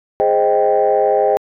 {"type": "chord", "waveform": "sine", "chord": "Ab major seventh", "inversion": "none", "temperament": "equal", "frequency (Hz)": [415.3, 523.3, 622.3, 784], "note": ["Ab4", "C5", "Eb5", "G5"], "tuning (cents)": [0, 0, 0, 0], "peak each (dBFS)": -16, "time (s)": [0.2, 1.37], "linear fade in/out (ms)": 0, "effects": ["tanh soft clip ceiling -4 dBFS"]}